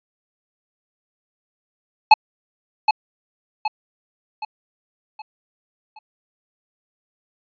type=tone with echo; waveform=square; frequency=859 Hz; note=A5; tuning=42 cents flat; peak=-5 dBFS; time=2.11-2.14 s; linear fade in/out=5 ms; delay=770 ms; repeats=5; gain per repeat=-7 dB; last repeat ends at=5.99 s; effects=resampled to 11025 Hz

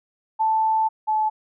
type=tone pair in turn; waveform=sine; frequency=880 / 864.4 Hz; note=A5 / A5; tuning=0 / -31 cents; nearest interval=unison; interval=31 cents; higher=first; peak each=-17 / -18 dBFS; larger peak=first; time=0.39-0.89 / 1.07-1.3 s; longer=first; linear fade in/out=20 ms; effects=none

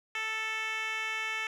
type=tone with band-pass filter; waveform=10% pulse; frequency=440 Hz; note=A4; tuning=in tune; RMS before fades=-34 dBFS; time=0.15-1.47 s; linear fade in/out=2 ms; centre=2400 Hz; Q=1.7; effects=none

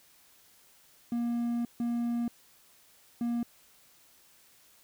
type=tone bursts at uneven times; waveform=triangle; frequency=236.8 Hz; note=A#3; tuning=27 cents sharp; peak=-26 dBFS; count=3; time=1.12-1.65 / 1.8-2.28 / 3.21-3.43 s; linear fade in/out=2 ms; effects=white hiss -61 dBFS RMS until 4.83 s

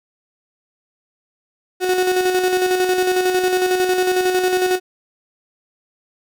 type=tone with tremolo; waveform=35% pulse; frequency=367.5 Hz; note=F#4; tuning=12 cents flat; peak=-12 dBFS; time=1.8-4.8 s; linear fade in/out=50 ms; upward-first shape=square; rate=11 Hz; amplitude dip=40%; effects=none

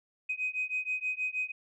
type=beating tone pair; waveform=sine; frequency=2508 / 2514.3 Hz; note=D#7 / D#7; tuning=+13 / +17 cents; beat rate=6.3 Hz; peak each=-33 / -33 dBFS; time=0.29-1.52 s; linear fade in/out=10 ms; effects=tanh soft clip ceiling -23 dBFS

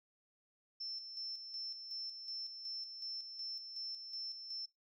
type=tone with tremolo; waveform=sine; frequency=5340 Hz; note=E8; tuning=22 cents sharp; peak=-40 dBFS; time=0.8-4.66 s; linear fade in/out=10 ms; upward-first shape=square; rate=2.7 Hz; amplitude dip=50%; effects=noise-tail reverb RT60 0.2 s tail -26 dB re dry

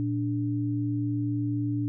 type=tone pair together; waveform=sine; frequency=116 / 292.1 Hz; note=A#2 / D4; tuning=-8 / -9 cents; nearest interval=octave + major third; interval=1599 cents; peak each=-28 dBFS; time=0-1.88 s; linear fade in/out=0 ms; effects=none

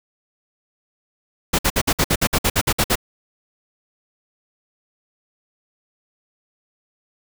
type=noise bursts; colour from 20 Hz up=pink; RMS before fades=-17 dBFS; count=13; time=1.53-2.956 s; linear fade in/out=10 ms; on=58 ms; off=56 ms; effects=none

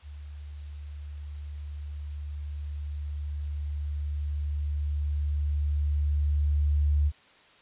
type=tone with level ramp; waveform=sine; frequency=73.42 Hz; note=D2; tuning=in tune; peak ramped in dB=-39 to -20 dBFS; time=0.02-7.12 s; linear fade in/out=50 ms; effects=white hiss -57 dBFS RMS until 7.61 s + resampled to 8000 Hz

